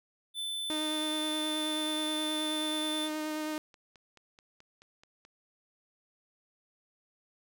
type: tone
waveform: square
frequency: 3520 Hz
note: A7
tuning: in tune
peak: -34 dBFS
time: 0.34-3.1 s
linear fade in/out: 50 ms
type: tone with vibrato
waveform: sawtooth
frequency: 308 Hz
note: D#4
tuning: 17 cents flat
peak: -29 dBFS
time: 0.7-3.58 s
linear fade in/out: 0 ms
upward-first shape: sine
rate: 9.4 Hz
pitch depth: 12 cents each way
type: click train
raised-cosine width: 0.2 ms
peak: -38 dBFS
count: 12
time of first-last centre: 2.88-5.251 s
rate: 4.64 Hz
effects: none